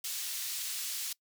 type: high-pass noise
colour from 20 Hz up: pink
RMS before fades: -37 dBFS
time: 0.04-1.13 s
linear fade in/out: 5 ms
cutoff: 3800 Hz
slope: 12 dB/octave
effects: noise-tail reverb RT60 0.1 s tail -23 dB re dry